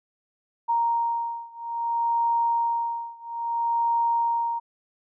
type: beating tone pair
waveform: sine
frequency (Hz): 932.3 / 932.9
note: A#5 / A#5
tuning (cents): 0 / +1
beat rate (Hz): 0.6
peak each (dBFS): -25 / -26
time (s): 0.68-4.6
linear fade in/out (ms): 20
effects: none